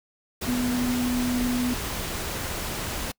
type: tone in noise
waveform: sine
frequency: 246.9 Hz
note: B3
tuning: in tune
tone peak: -23 dBFS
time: 0.47-1.74 s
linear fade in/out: 10 ms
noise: pink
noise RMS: -31 dBFS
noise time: 0.41-3.12 s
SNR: +5 dB
effects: noise-tail reverb RT60 0.1 s tail -26 dB re dry